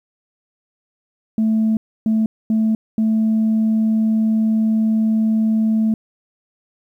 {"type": "tone bursts at uneven times", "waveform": "sine", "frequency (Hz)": 220, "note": "A3", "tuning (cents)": 0, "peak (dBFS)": -12, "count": 4, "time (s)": [[1.38, 1.77], [2.06, 2.26], [2.5, 2.75], [2.98, 5.94]], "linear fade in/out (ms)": 2, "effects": ["tanh soft clip ceiling -11 dBFS", "9-bit"]}